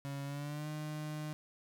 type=tone with pitch glide; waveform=35% pulse; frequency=139.7 to 152.34 Hz; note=C#3 to D#3; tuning=+14 to -36 cents; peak=-37 dBFS; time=0.05-1.33 s; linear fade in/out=0 ms; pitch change=+150 cents; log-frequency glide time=0.24-0.68 s; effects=none